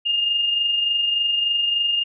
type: tone with amplitude modulation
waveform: sine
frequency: 2826 Hz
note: F7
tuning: 20 cents sharp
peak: -16 dBFS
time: 0.05-2.04 s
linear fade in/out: 20 ms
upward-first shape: sine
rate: 23.4 Hz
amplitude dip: 40%
effects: none